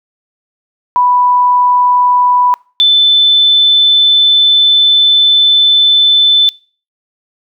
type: tone pair in turn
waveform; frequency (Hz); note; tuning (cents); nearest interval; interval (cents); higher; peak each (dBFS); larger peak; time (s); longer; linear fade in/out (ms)
sine; 987.8 / 3520; B5 / A7; 0 / 0; octave + minor seventh; 2200; second; -6 / -4; second; 0.96-2.54 / 2.8-6.49; second; 0
effects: noise-tail reverb RT60 0.4 s tail -25 dB re dry